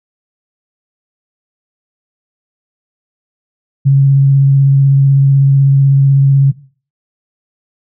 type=tone with vibrato; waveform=sine; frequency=137.6 Hz; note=C#3; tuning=12 cents flat; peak=-4 dBFS; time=3.85-6.52 s; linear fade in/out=20 ms; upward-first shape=sine; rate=16 Hz; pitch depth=13 cents each way; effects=noise-tail reverb RT60 0.4 s tail -17 dB re dry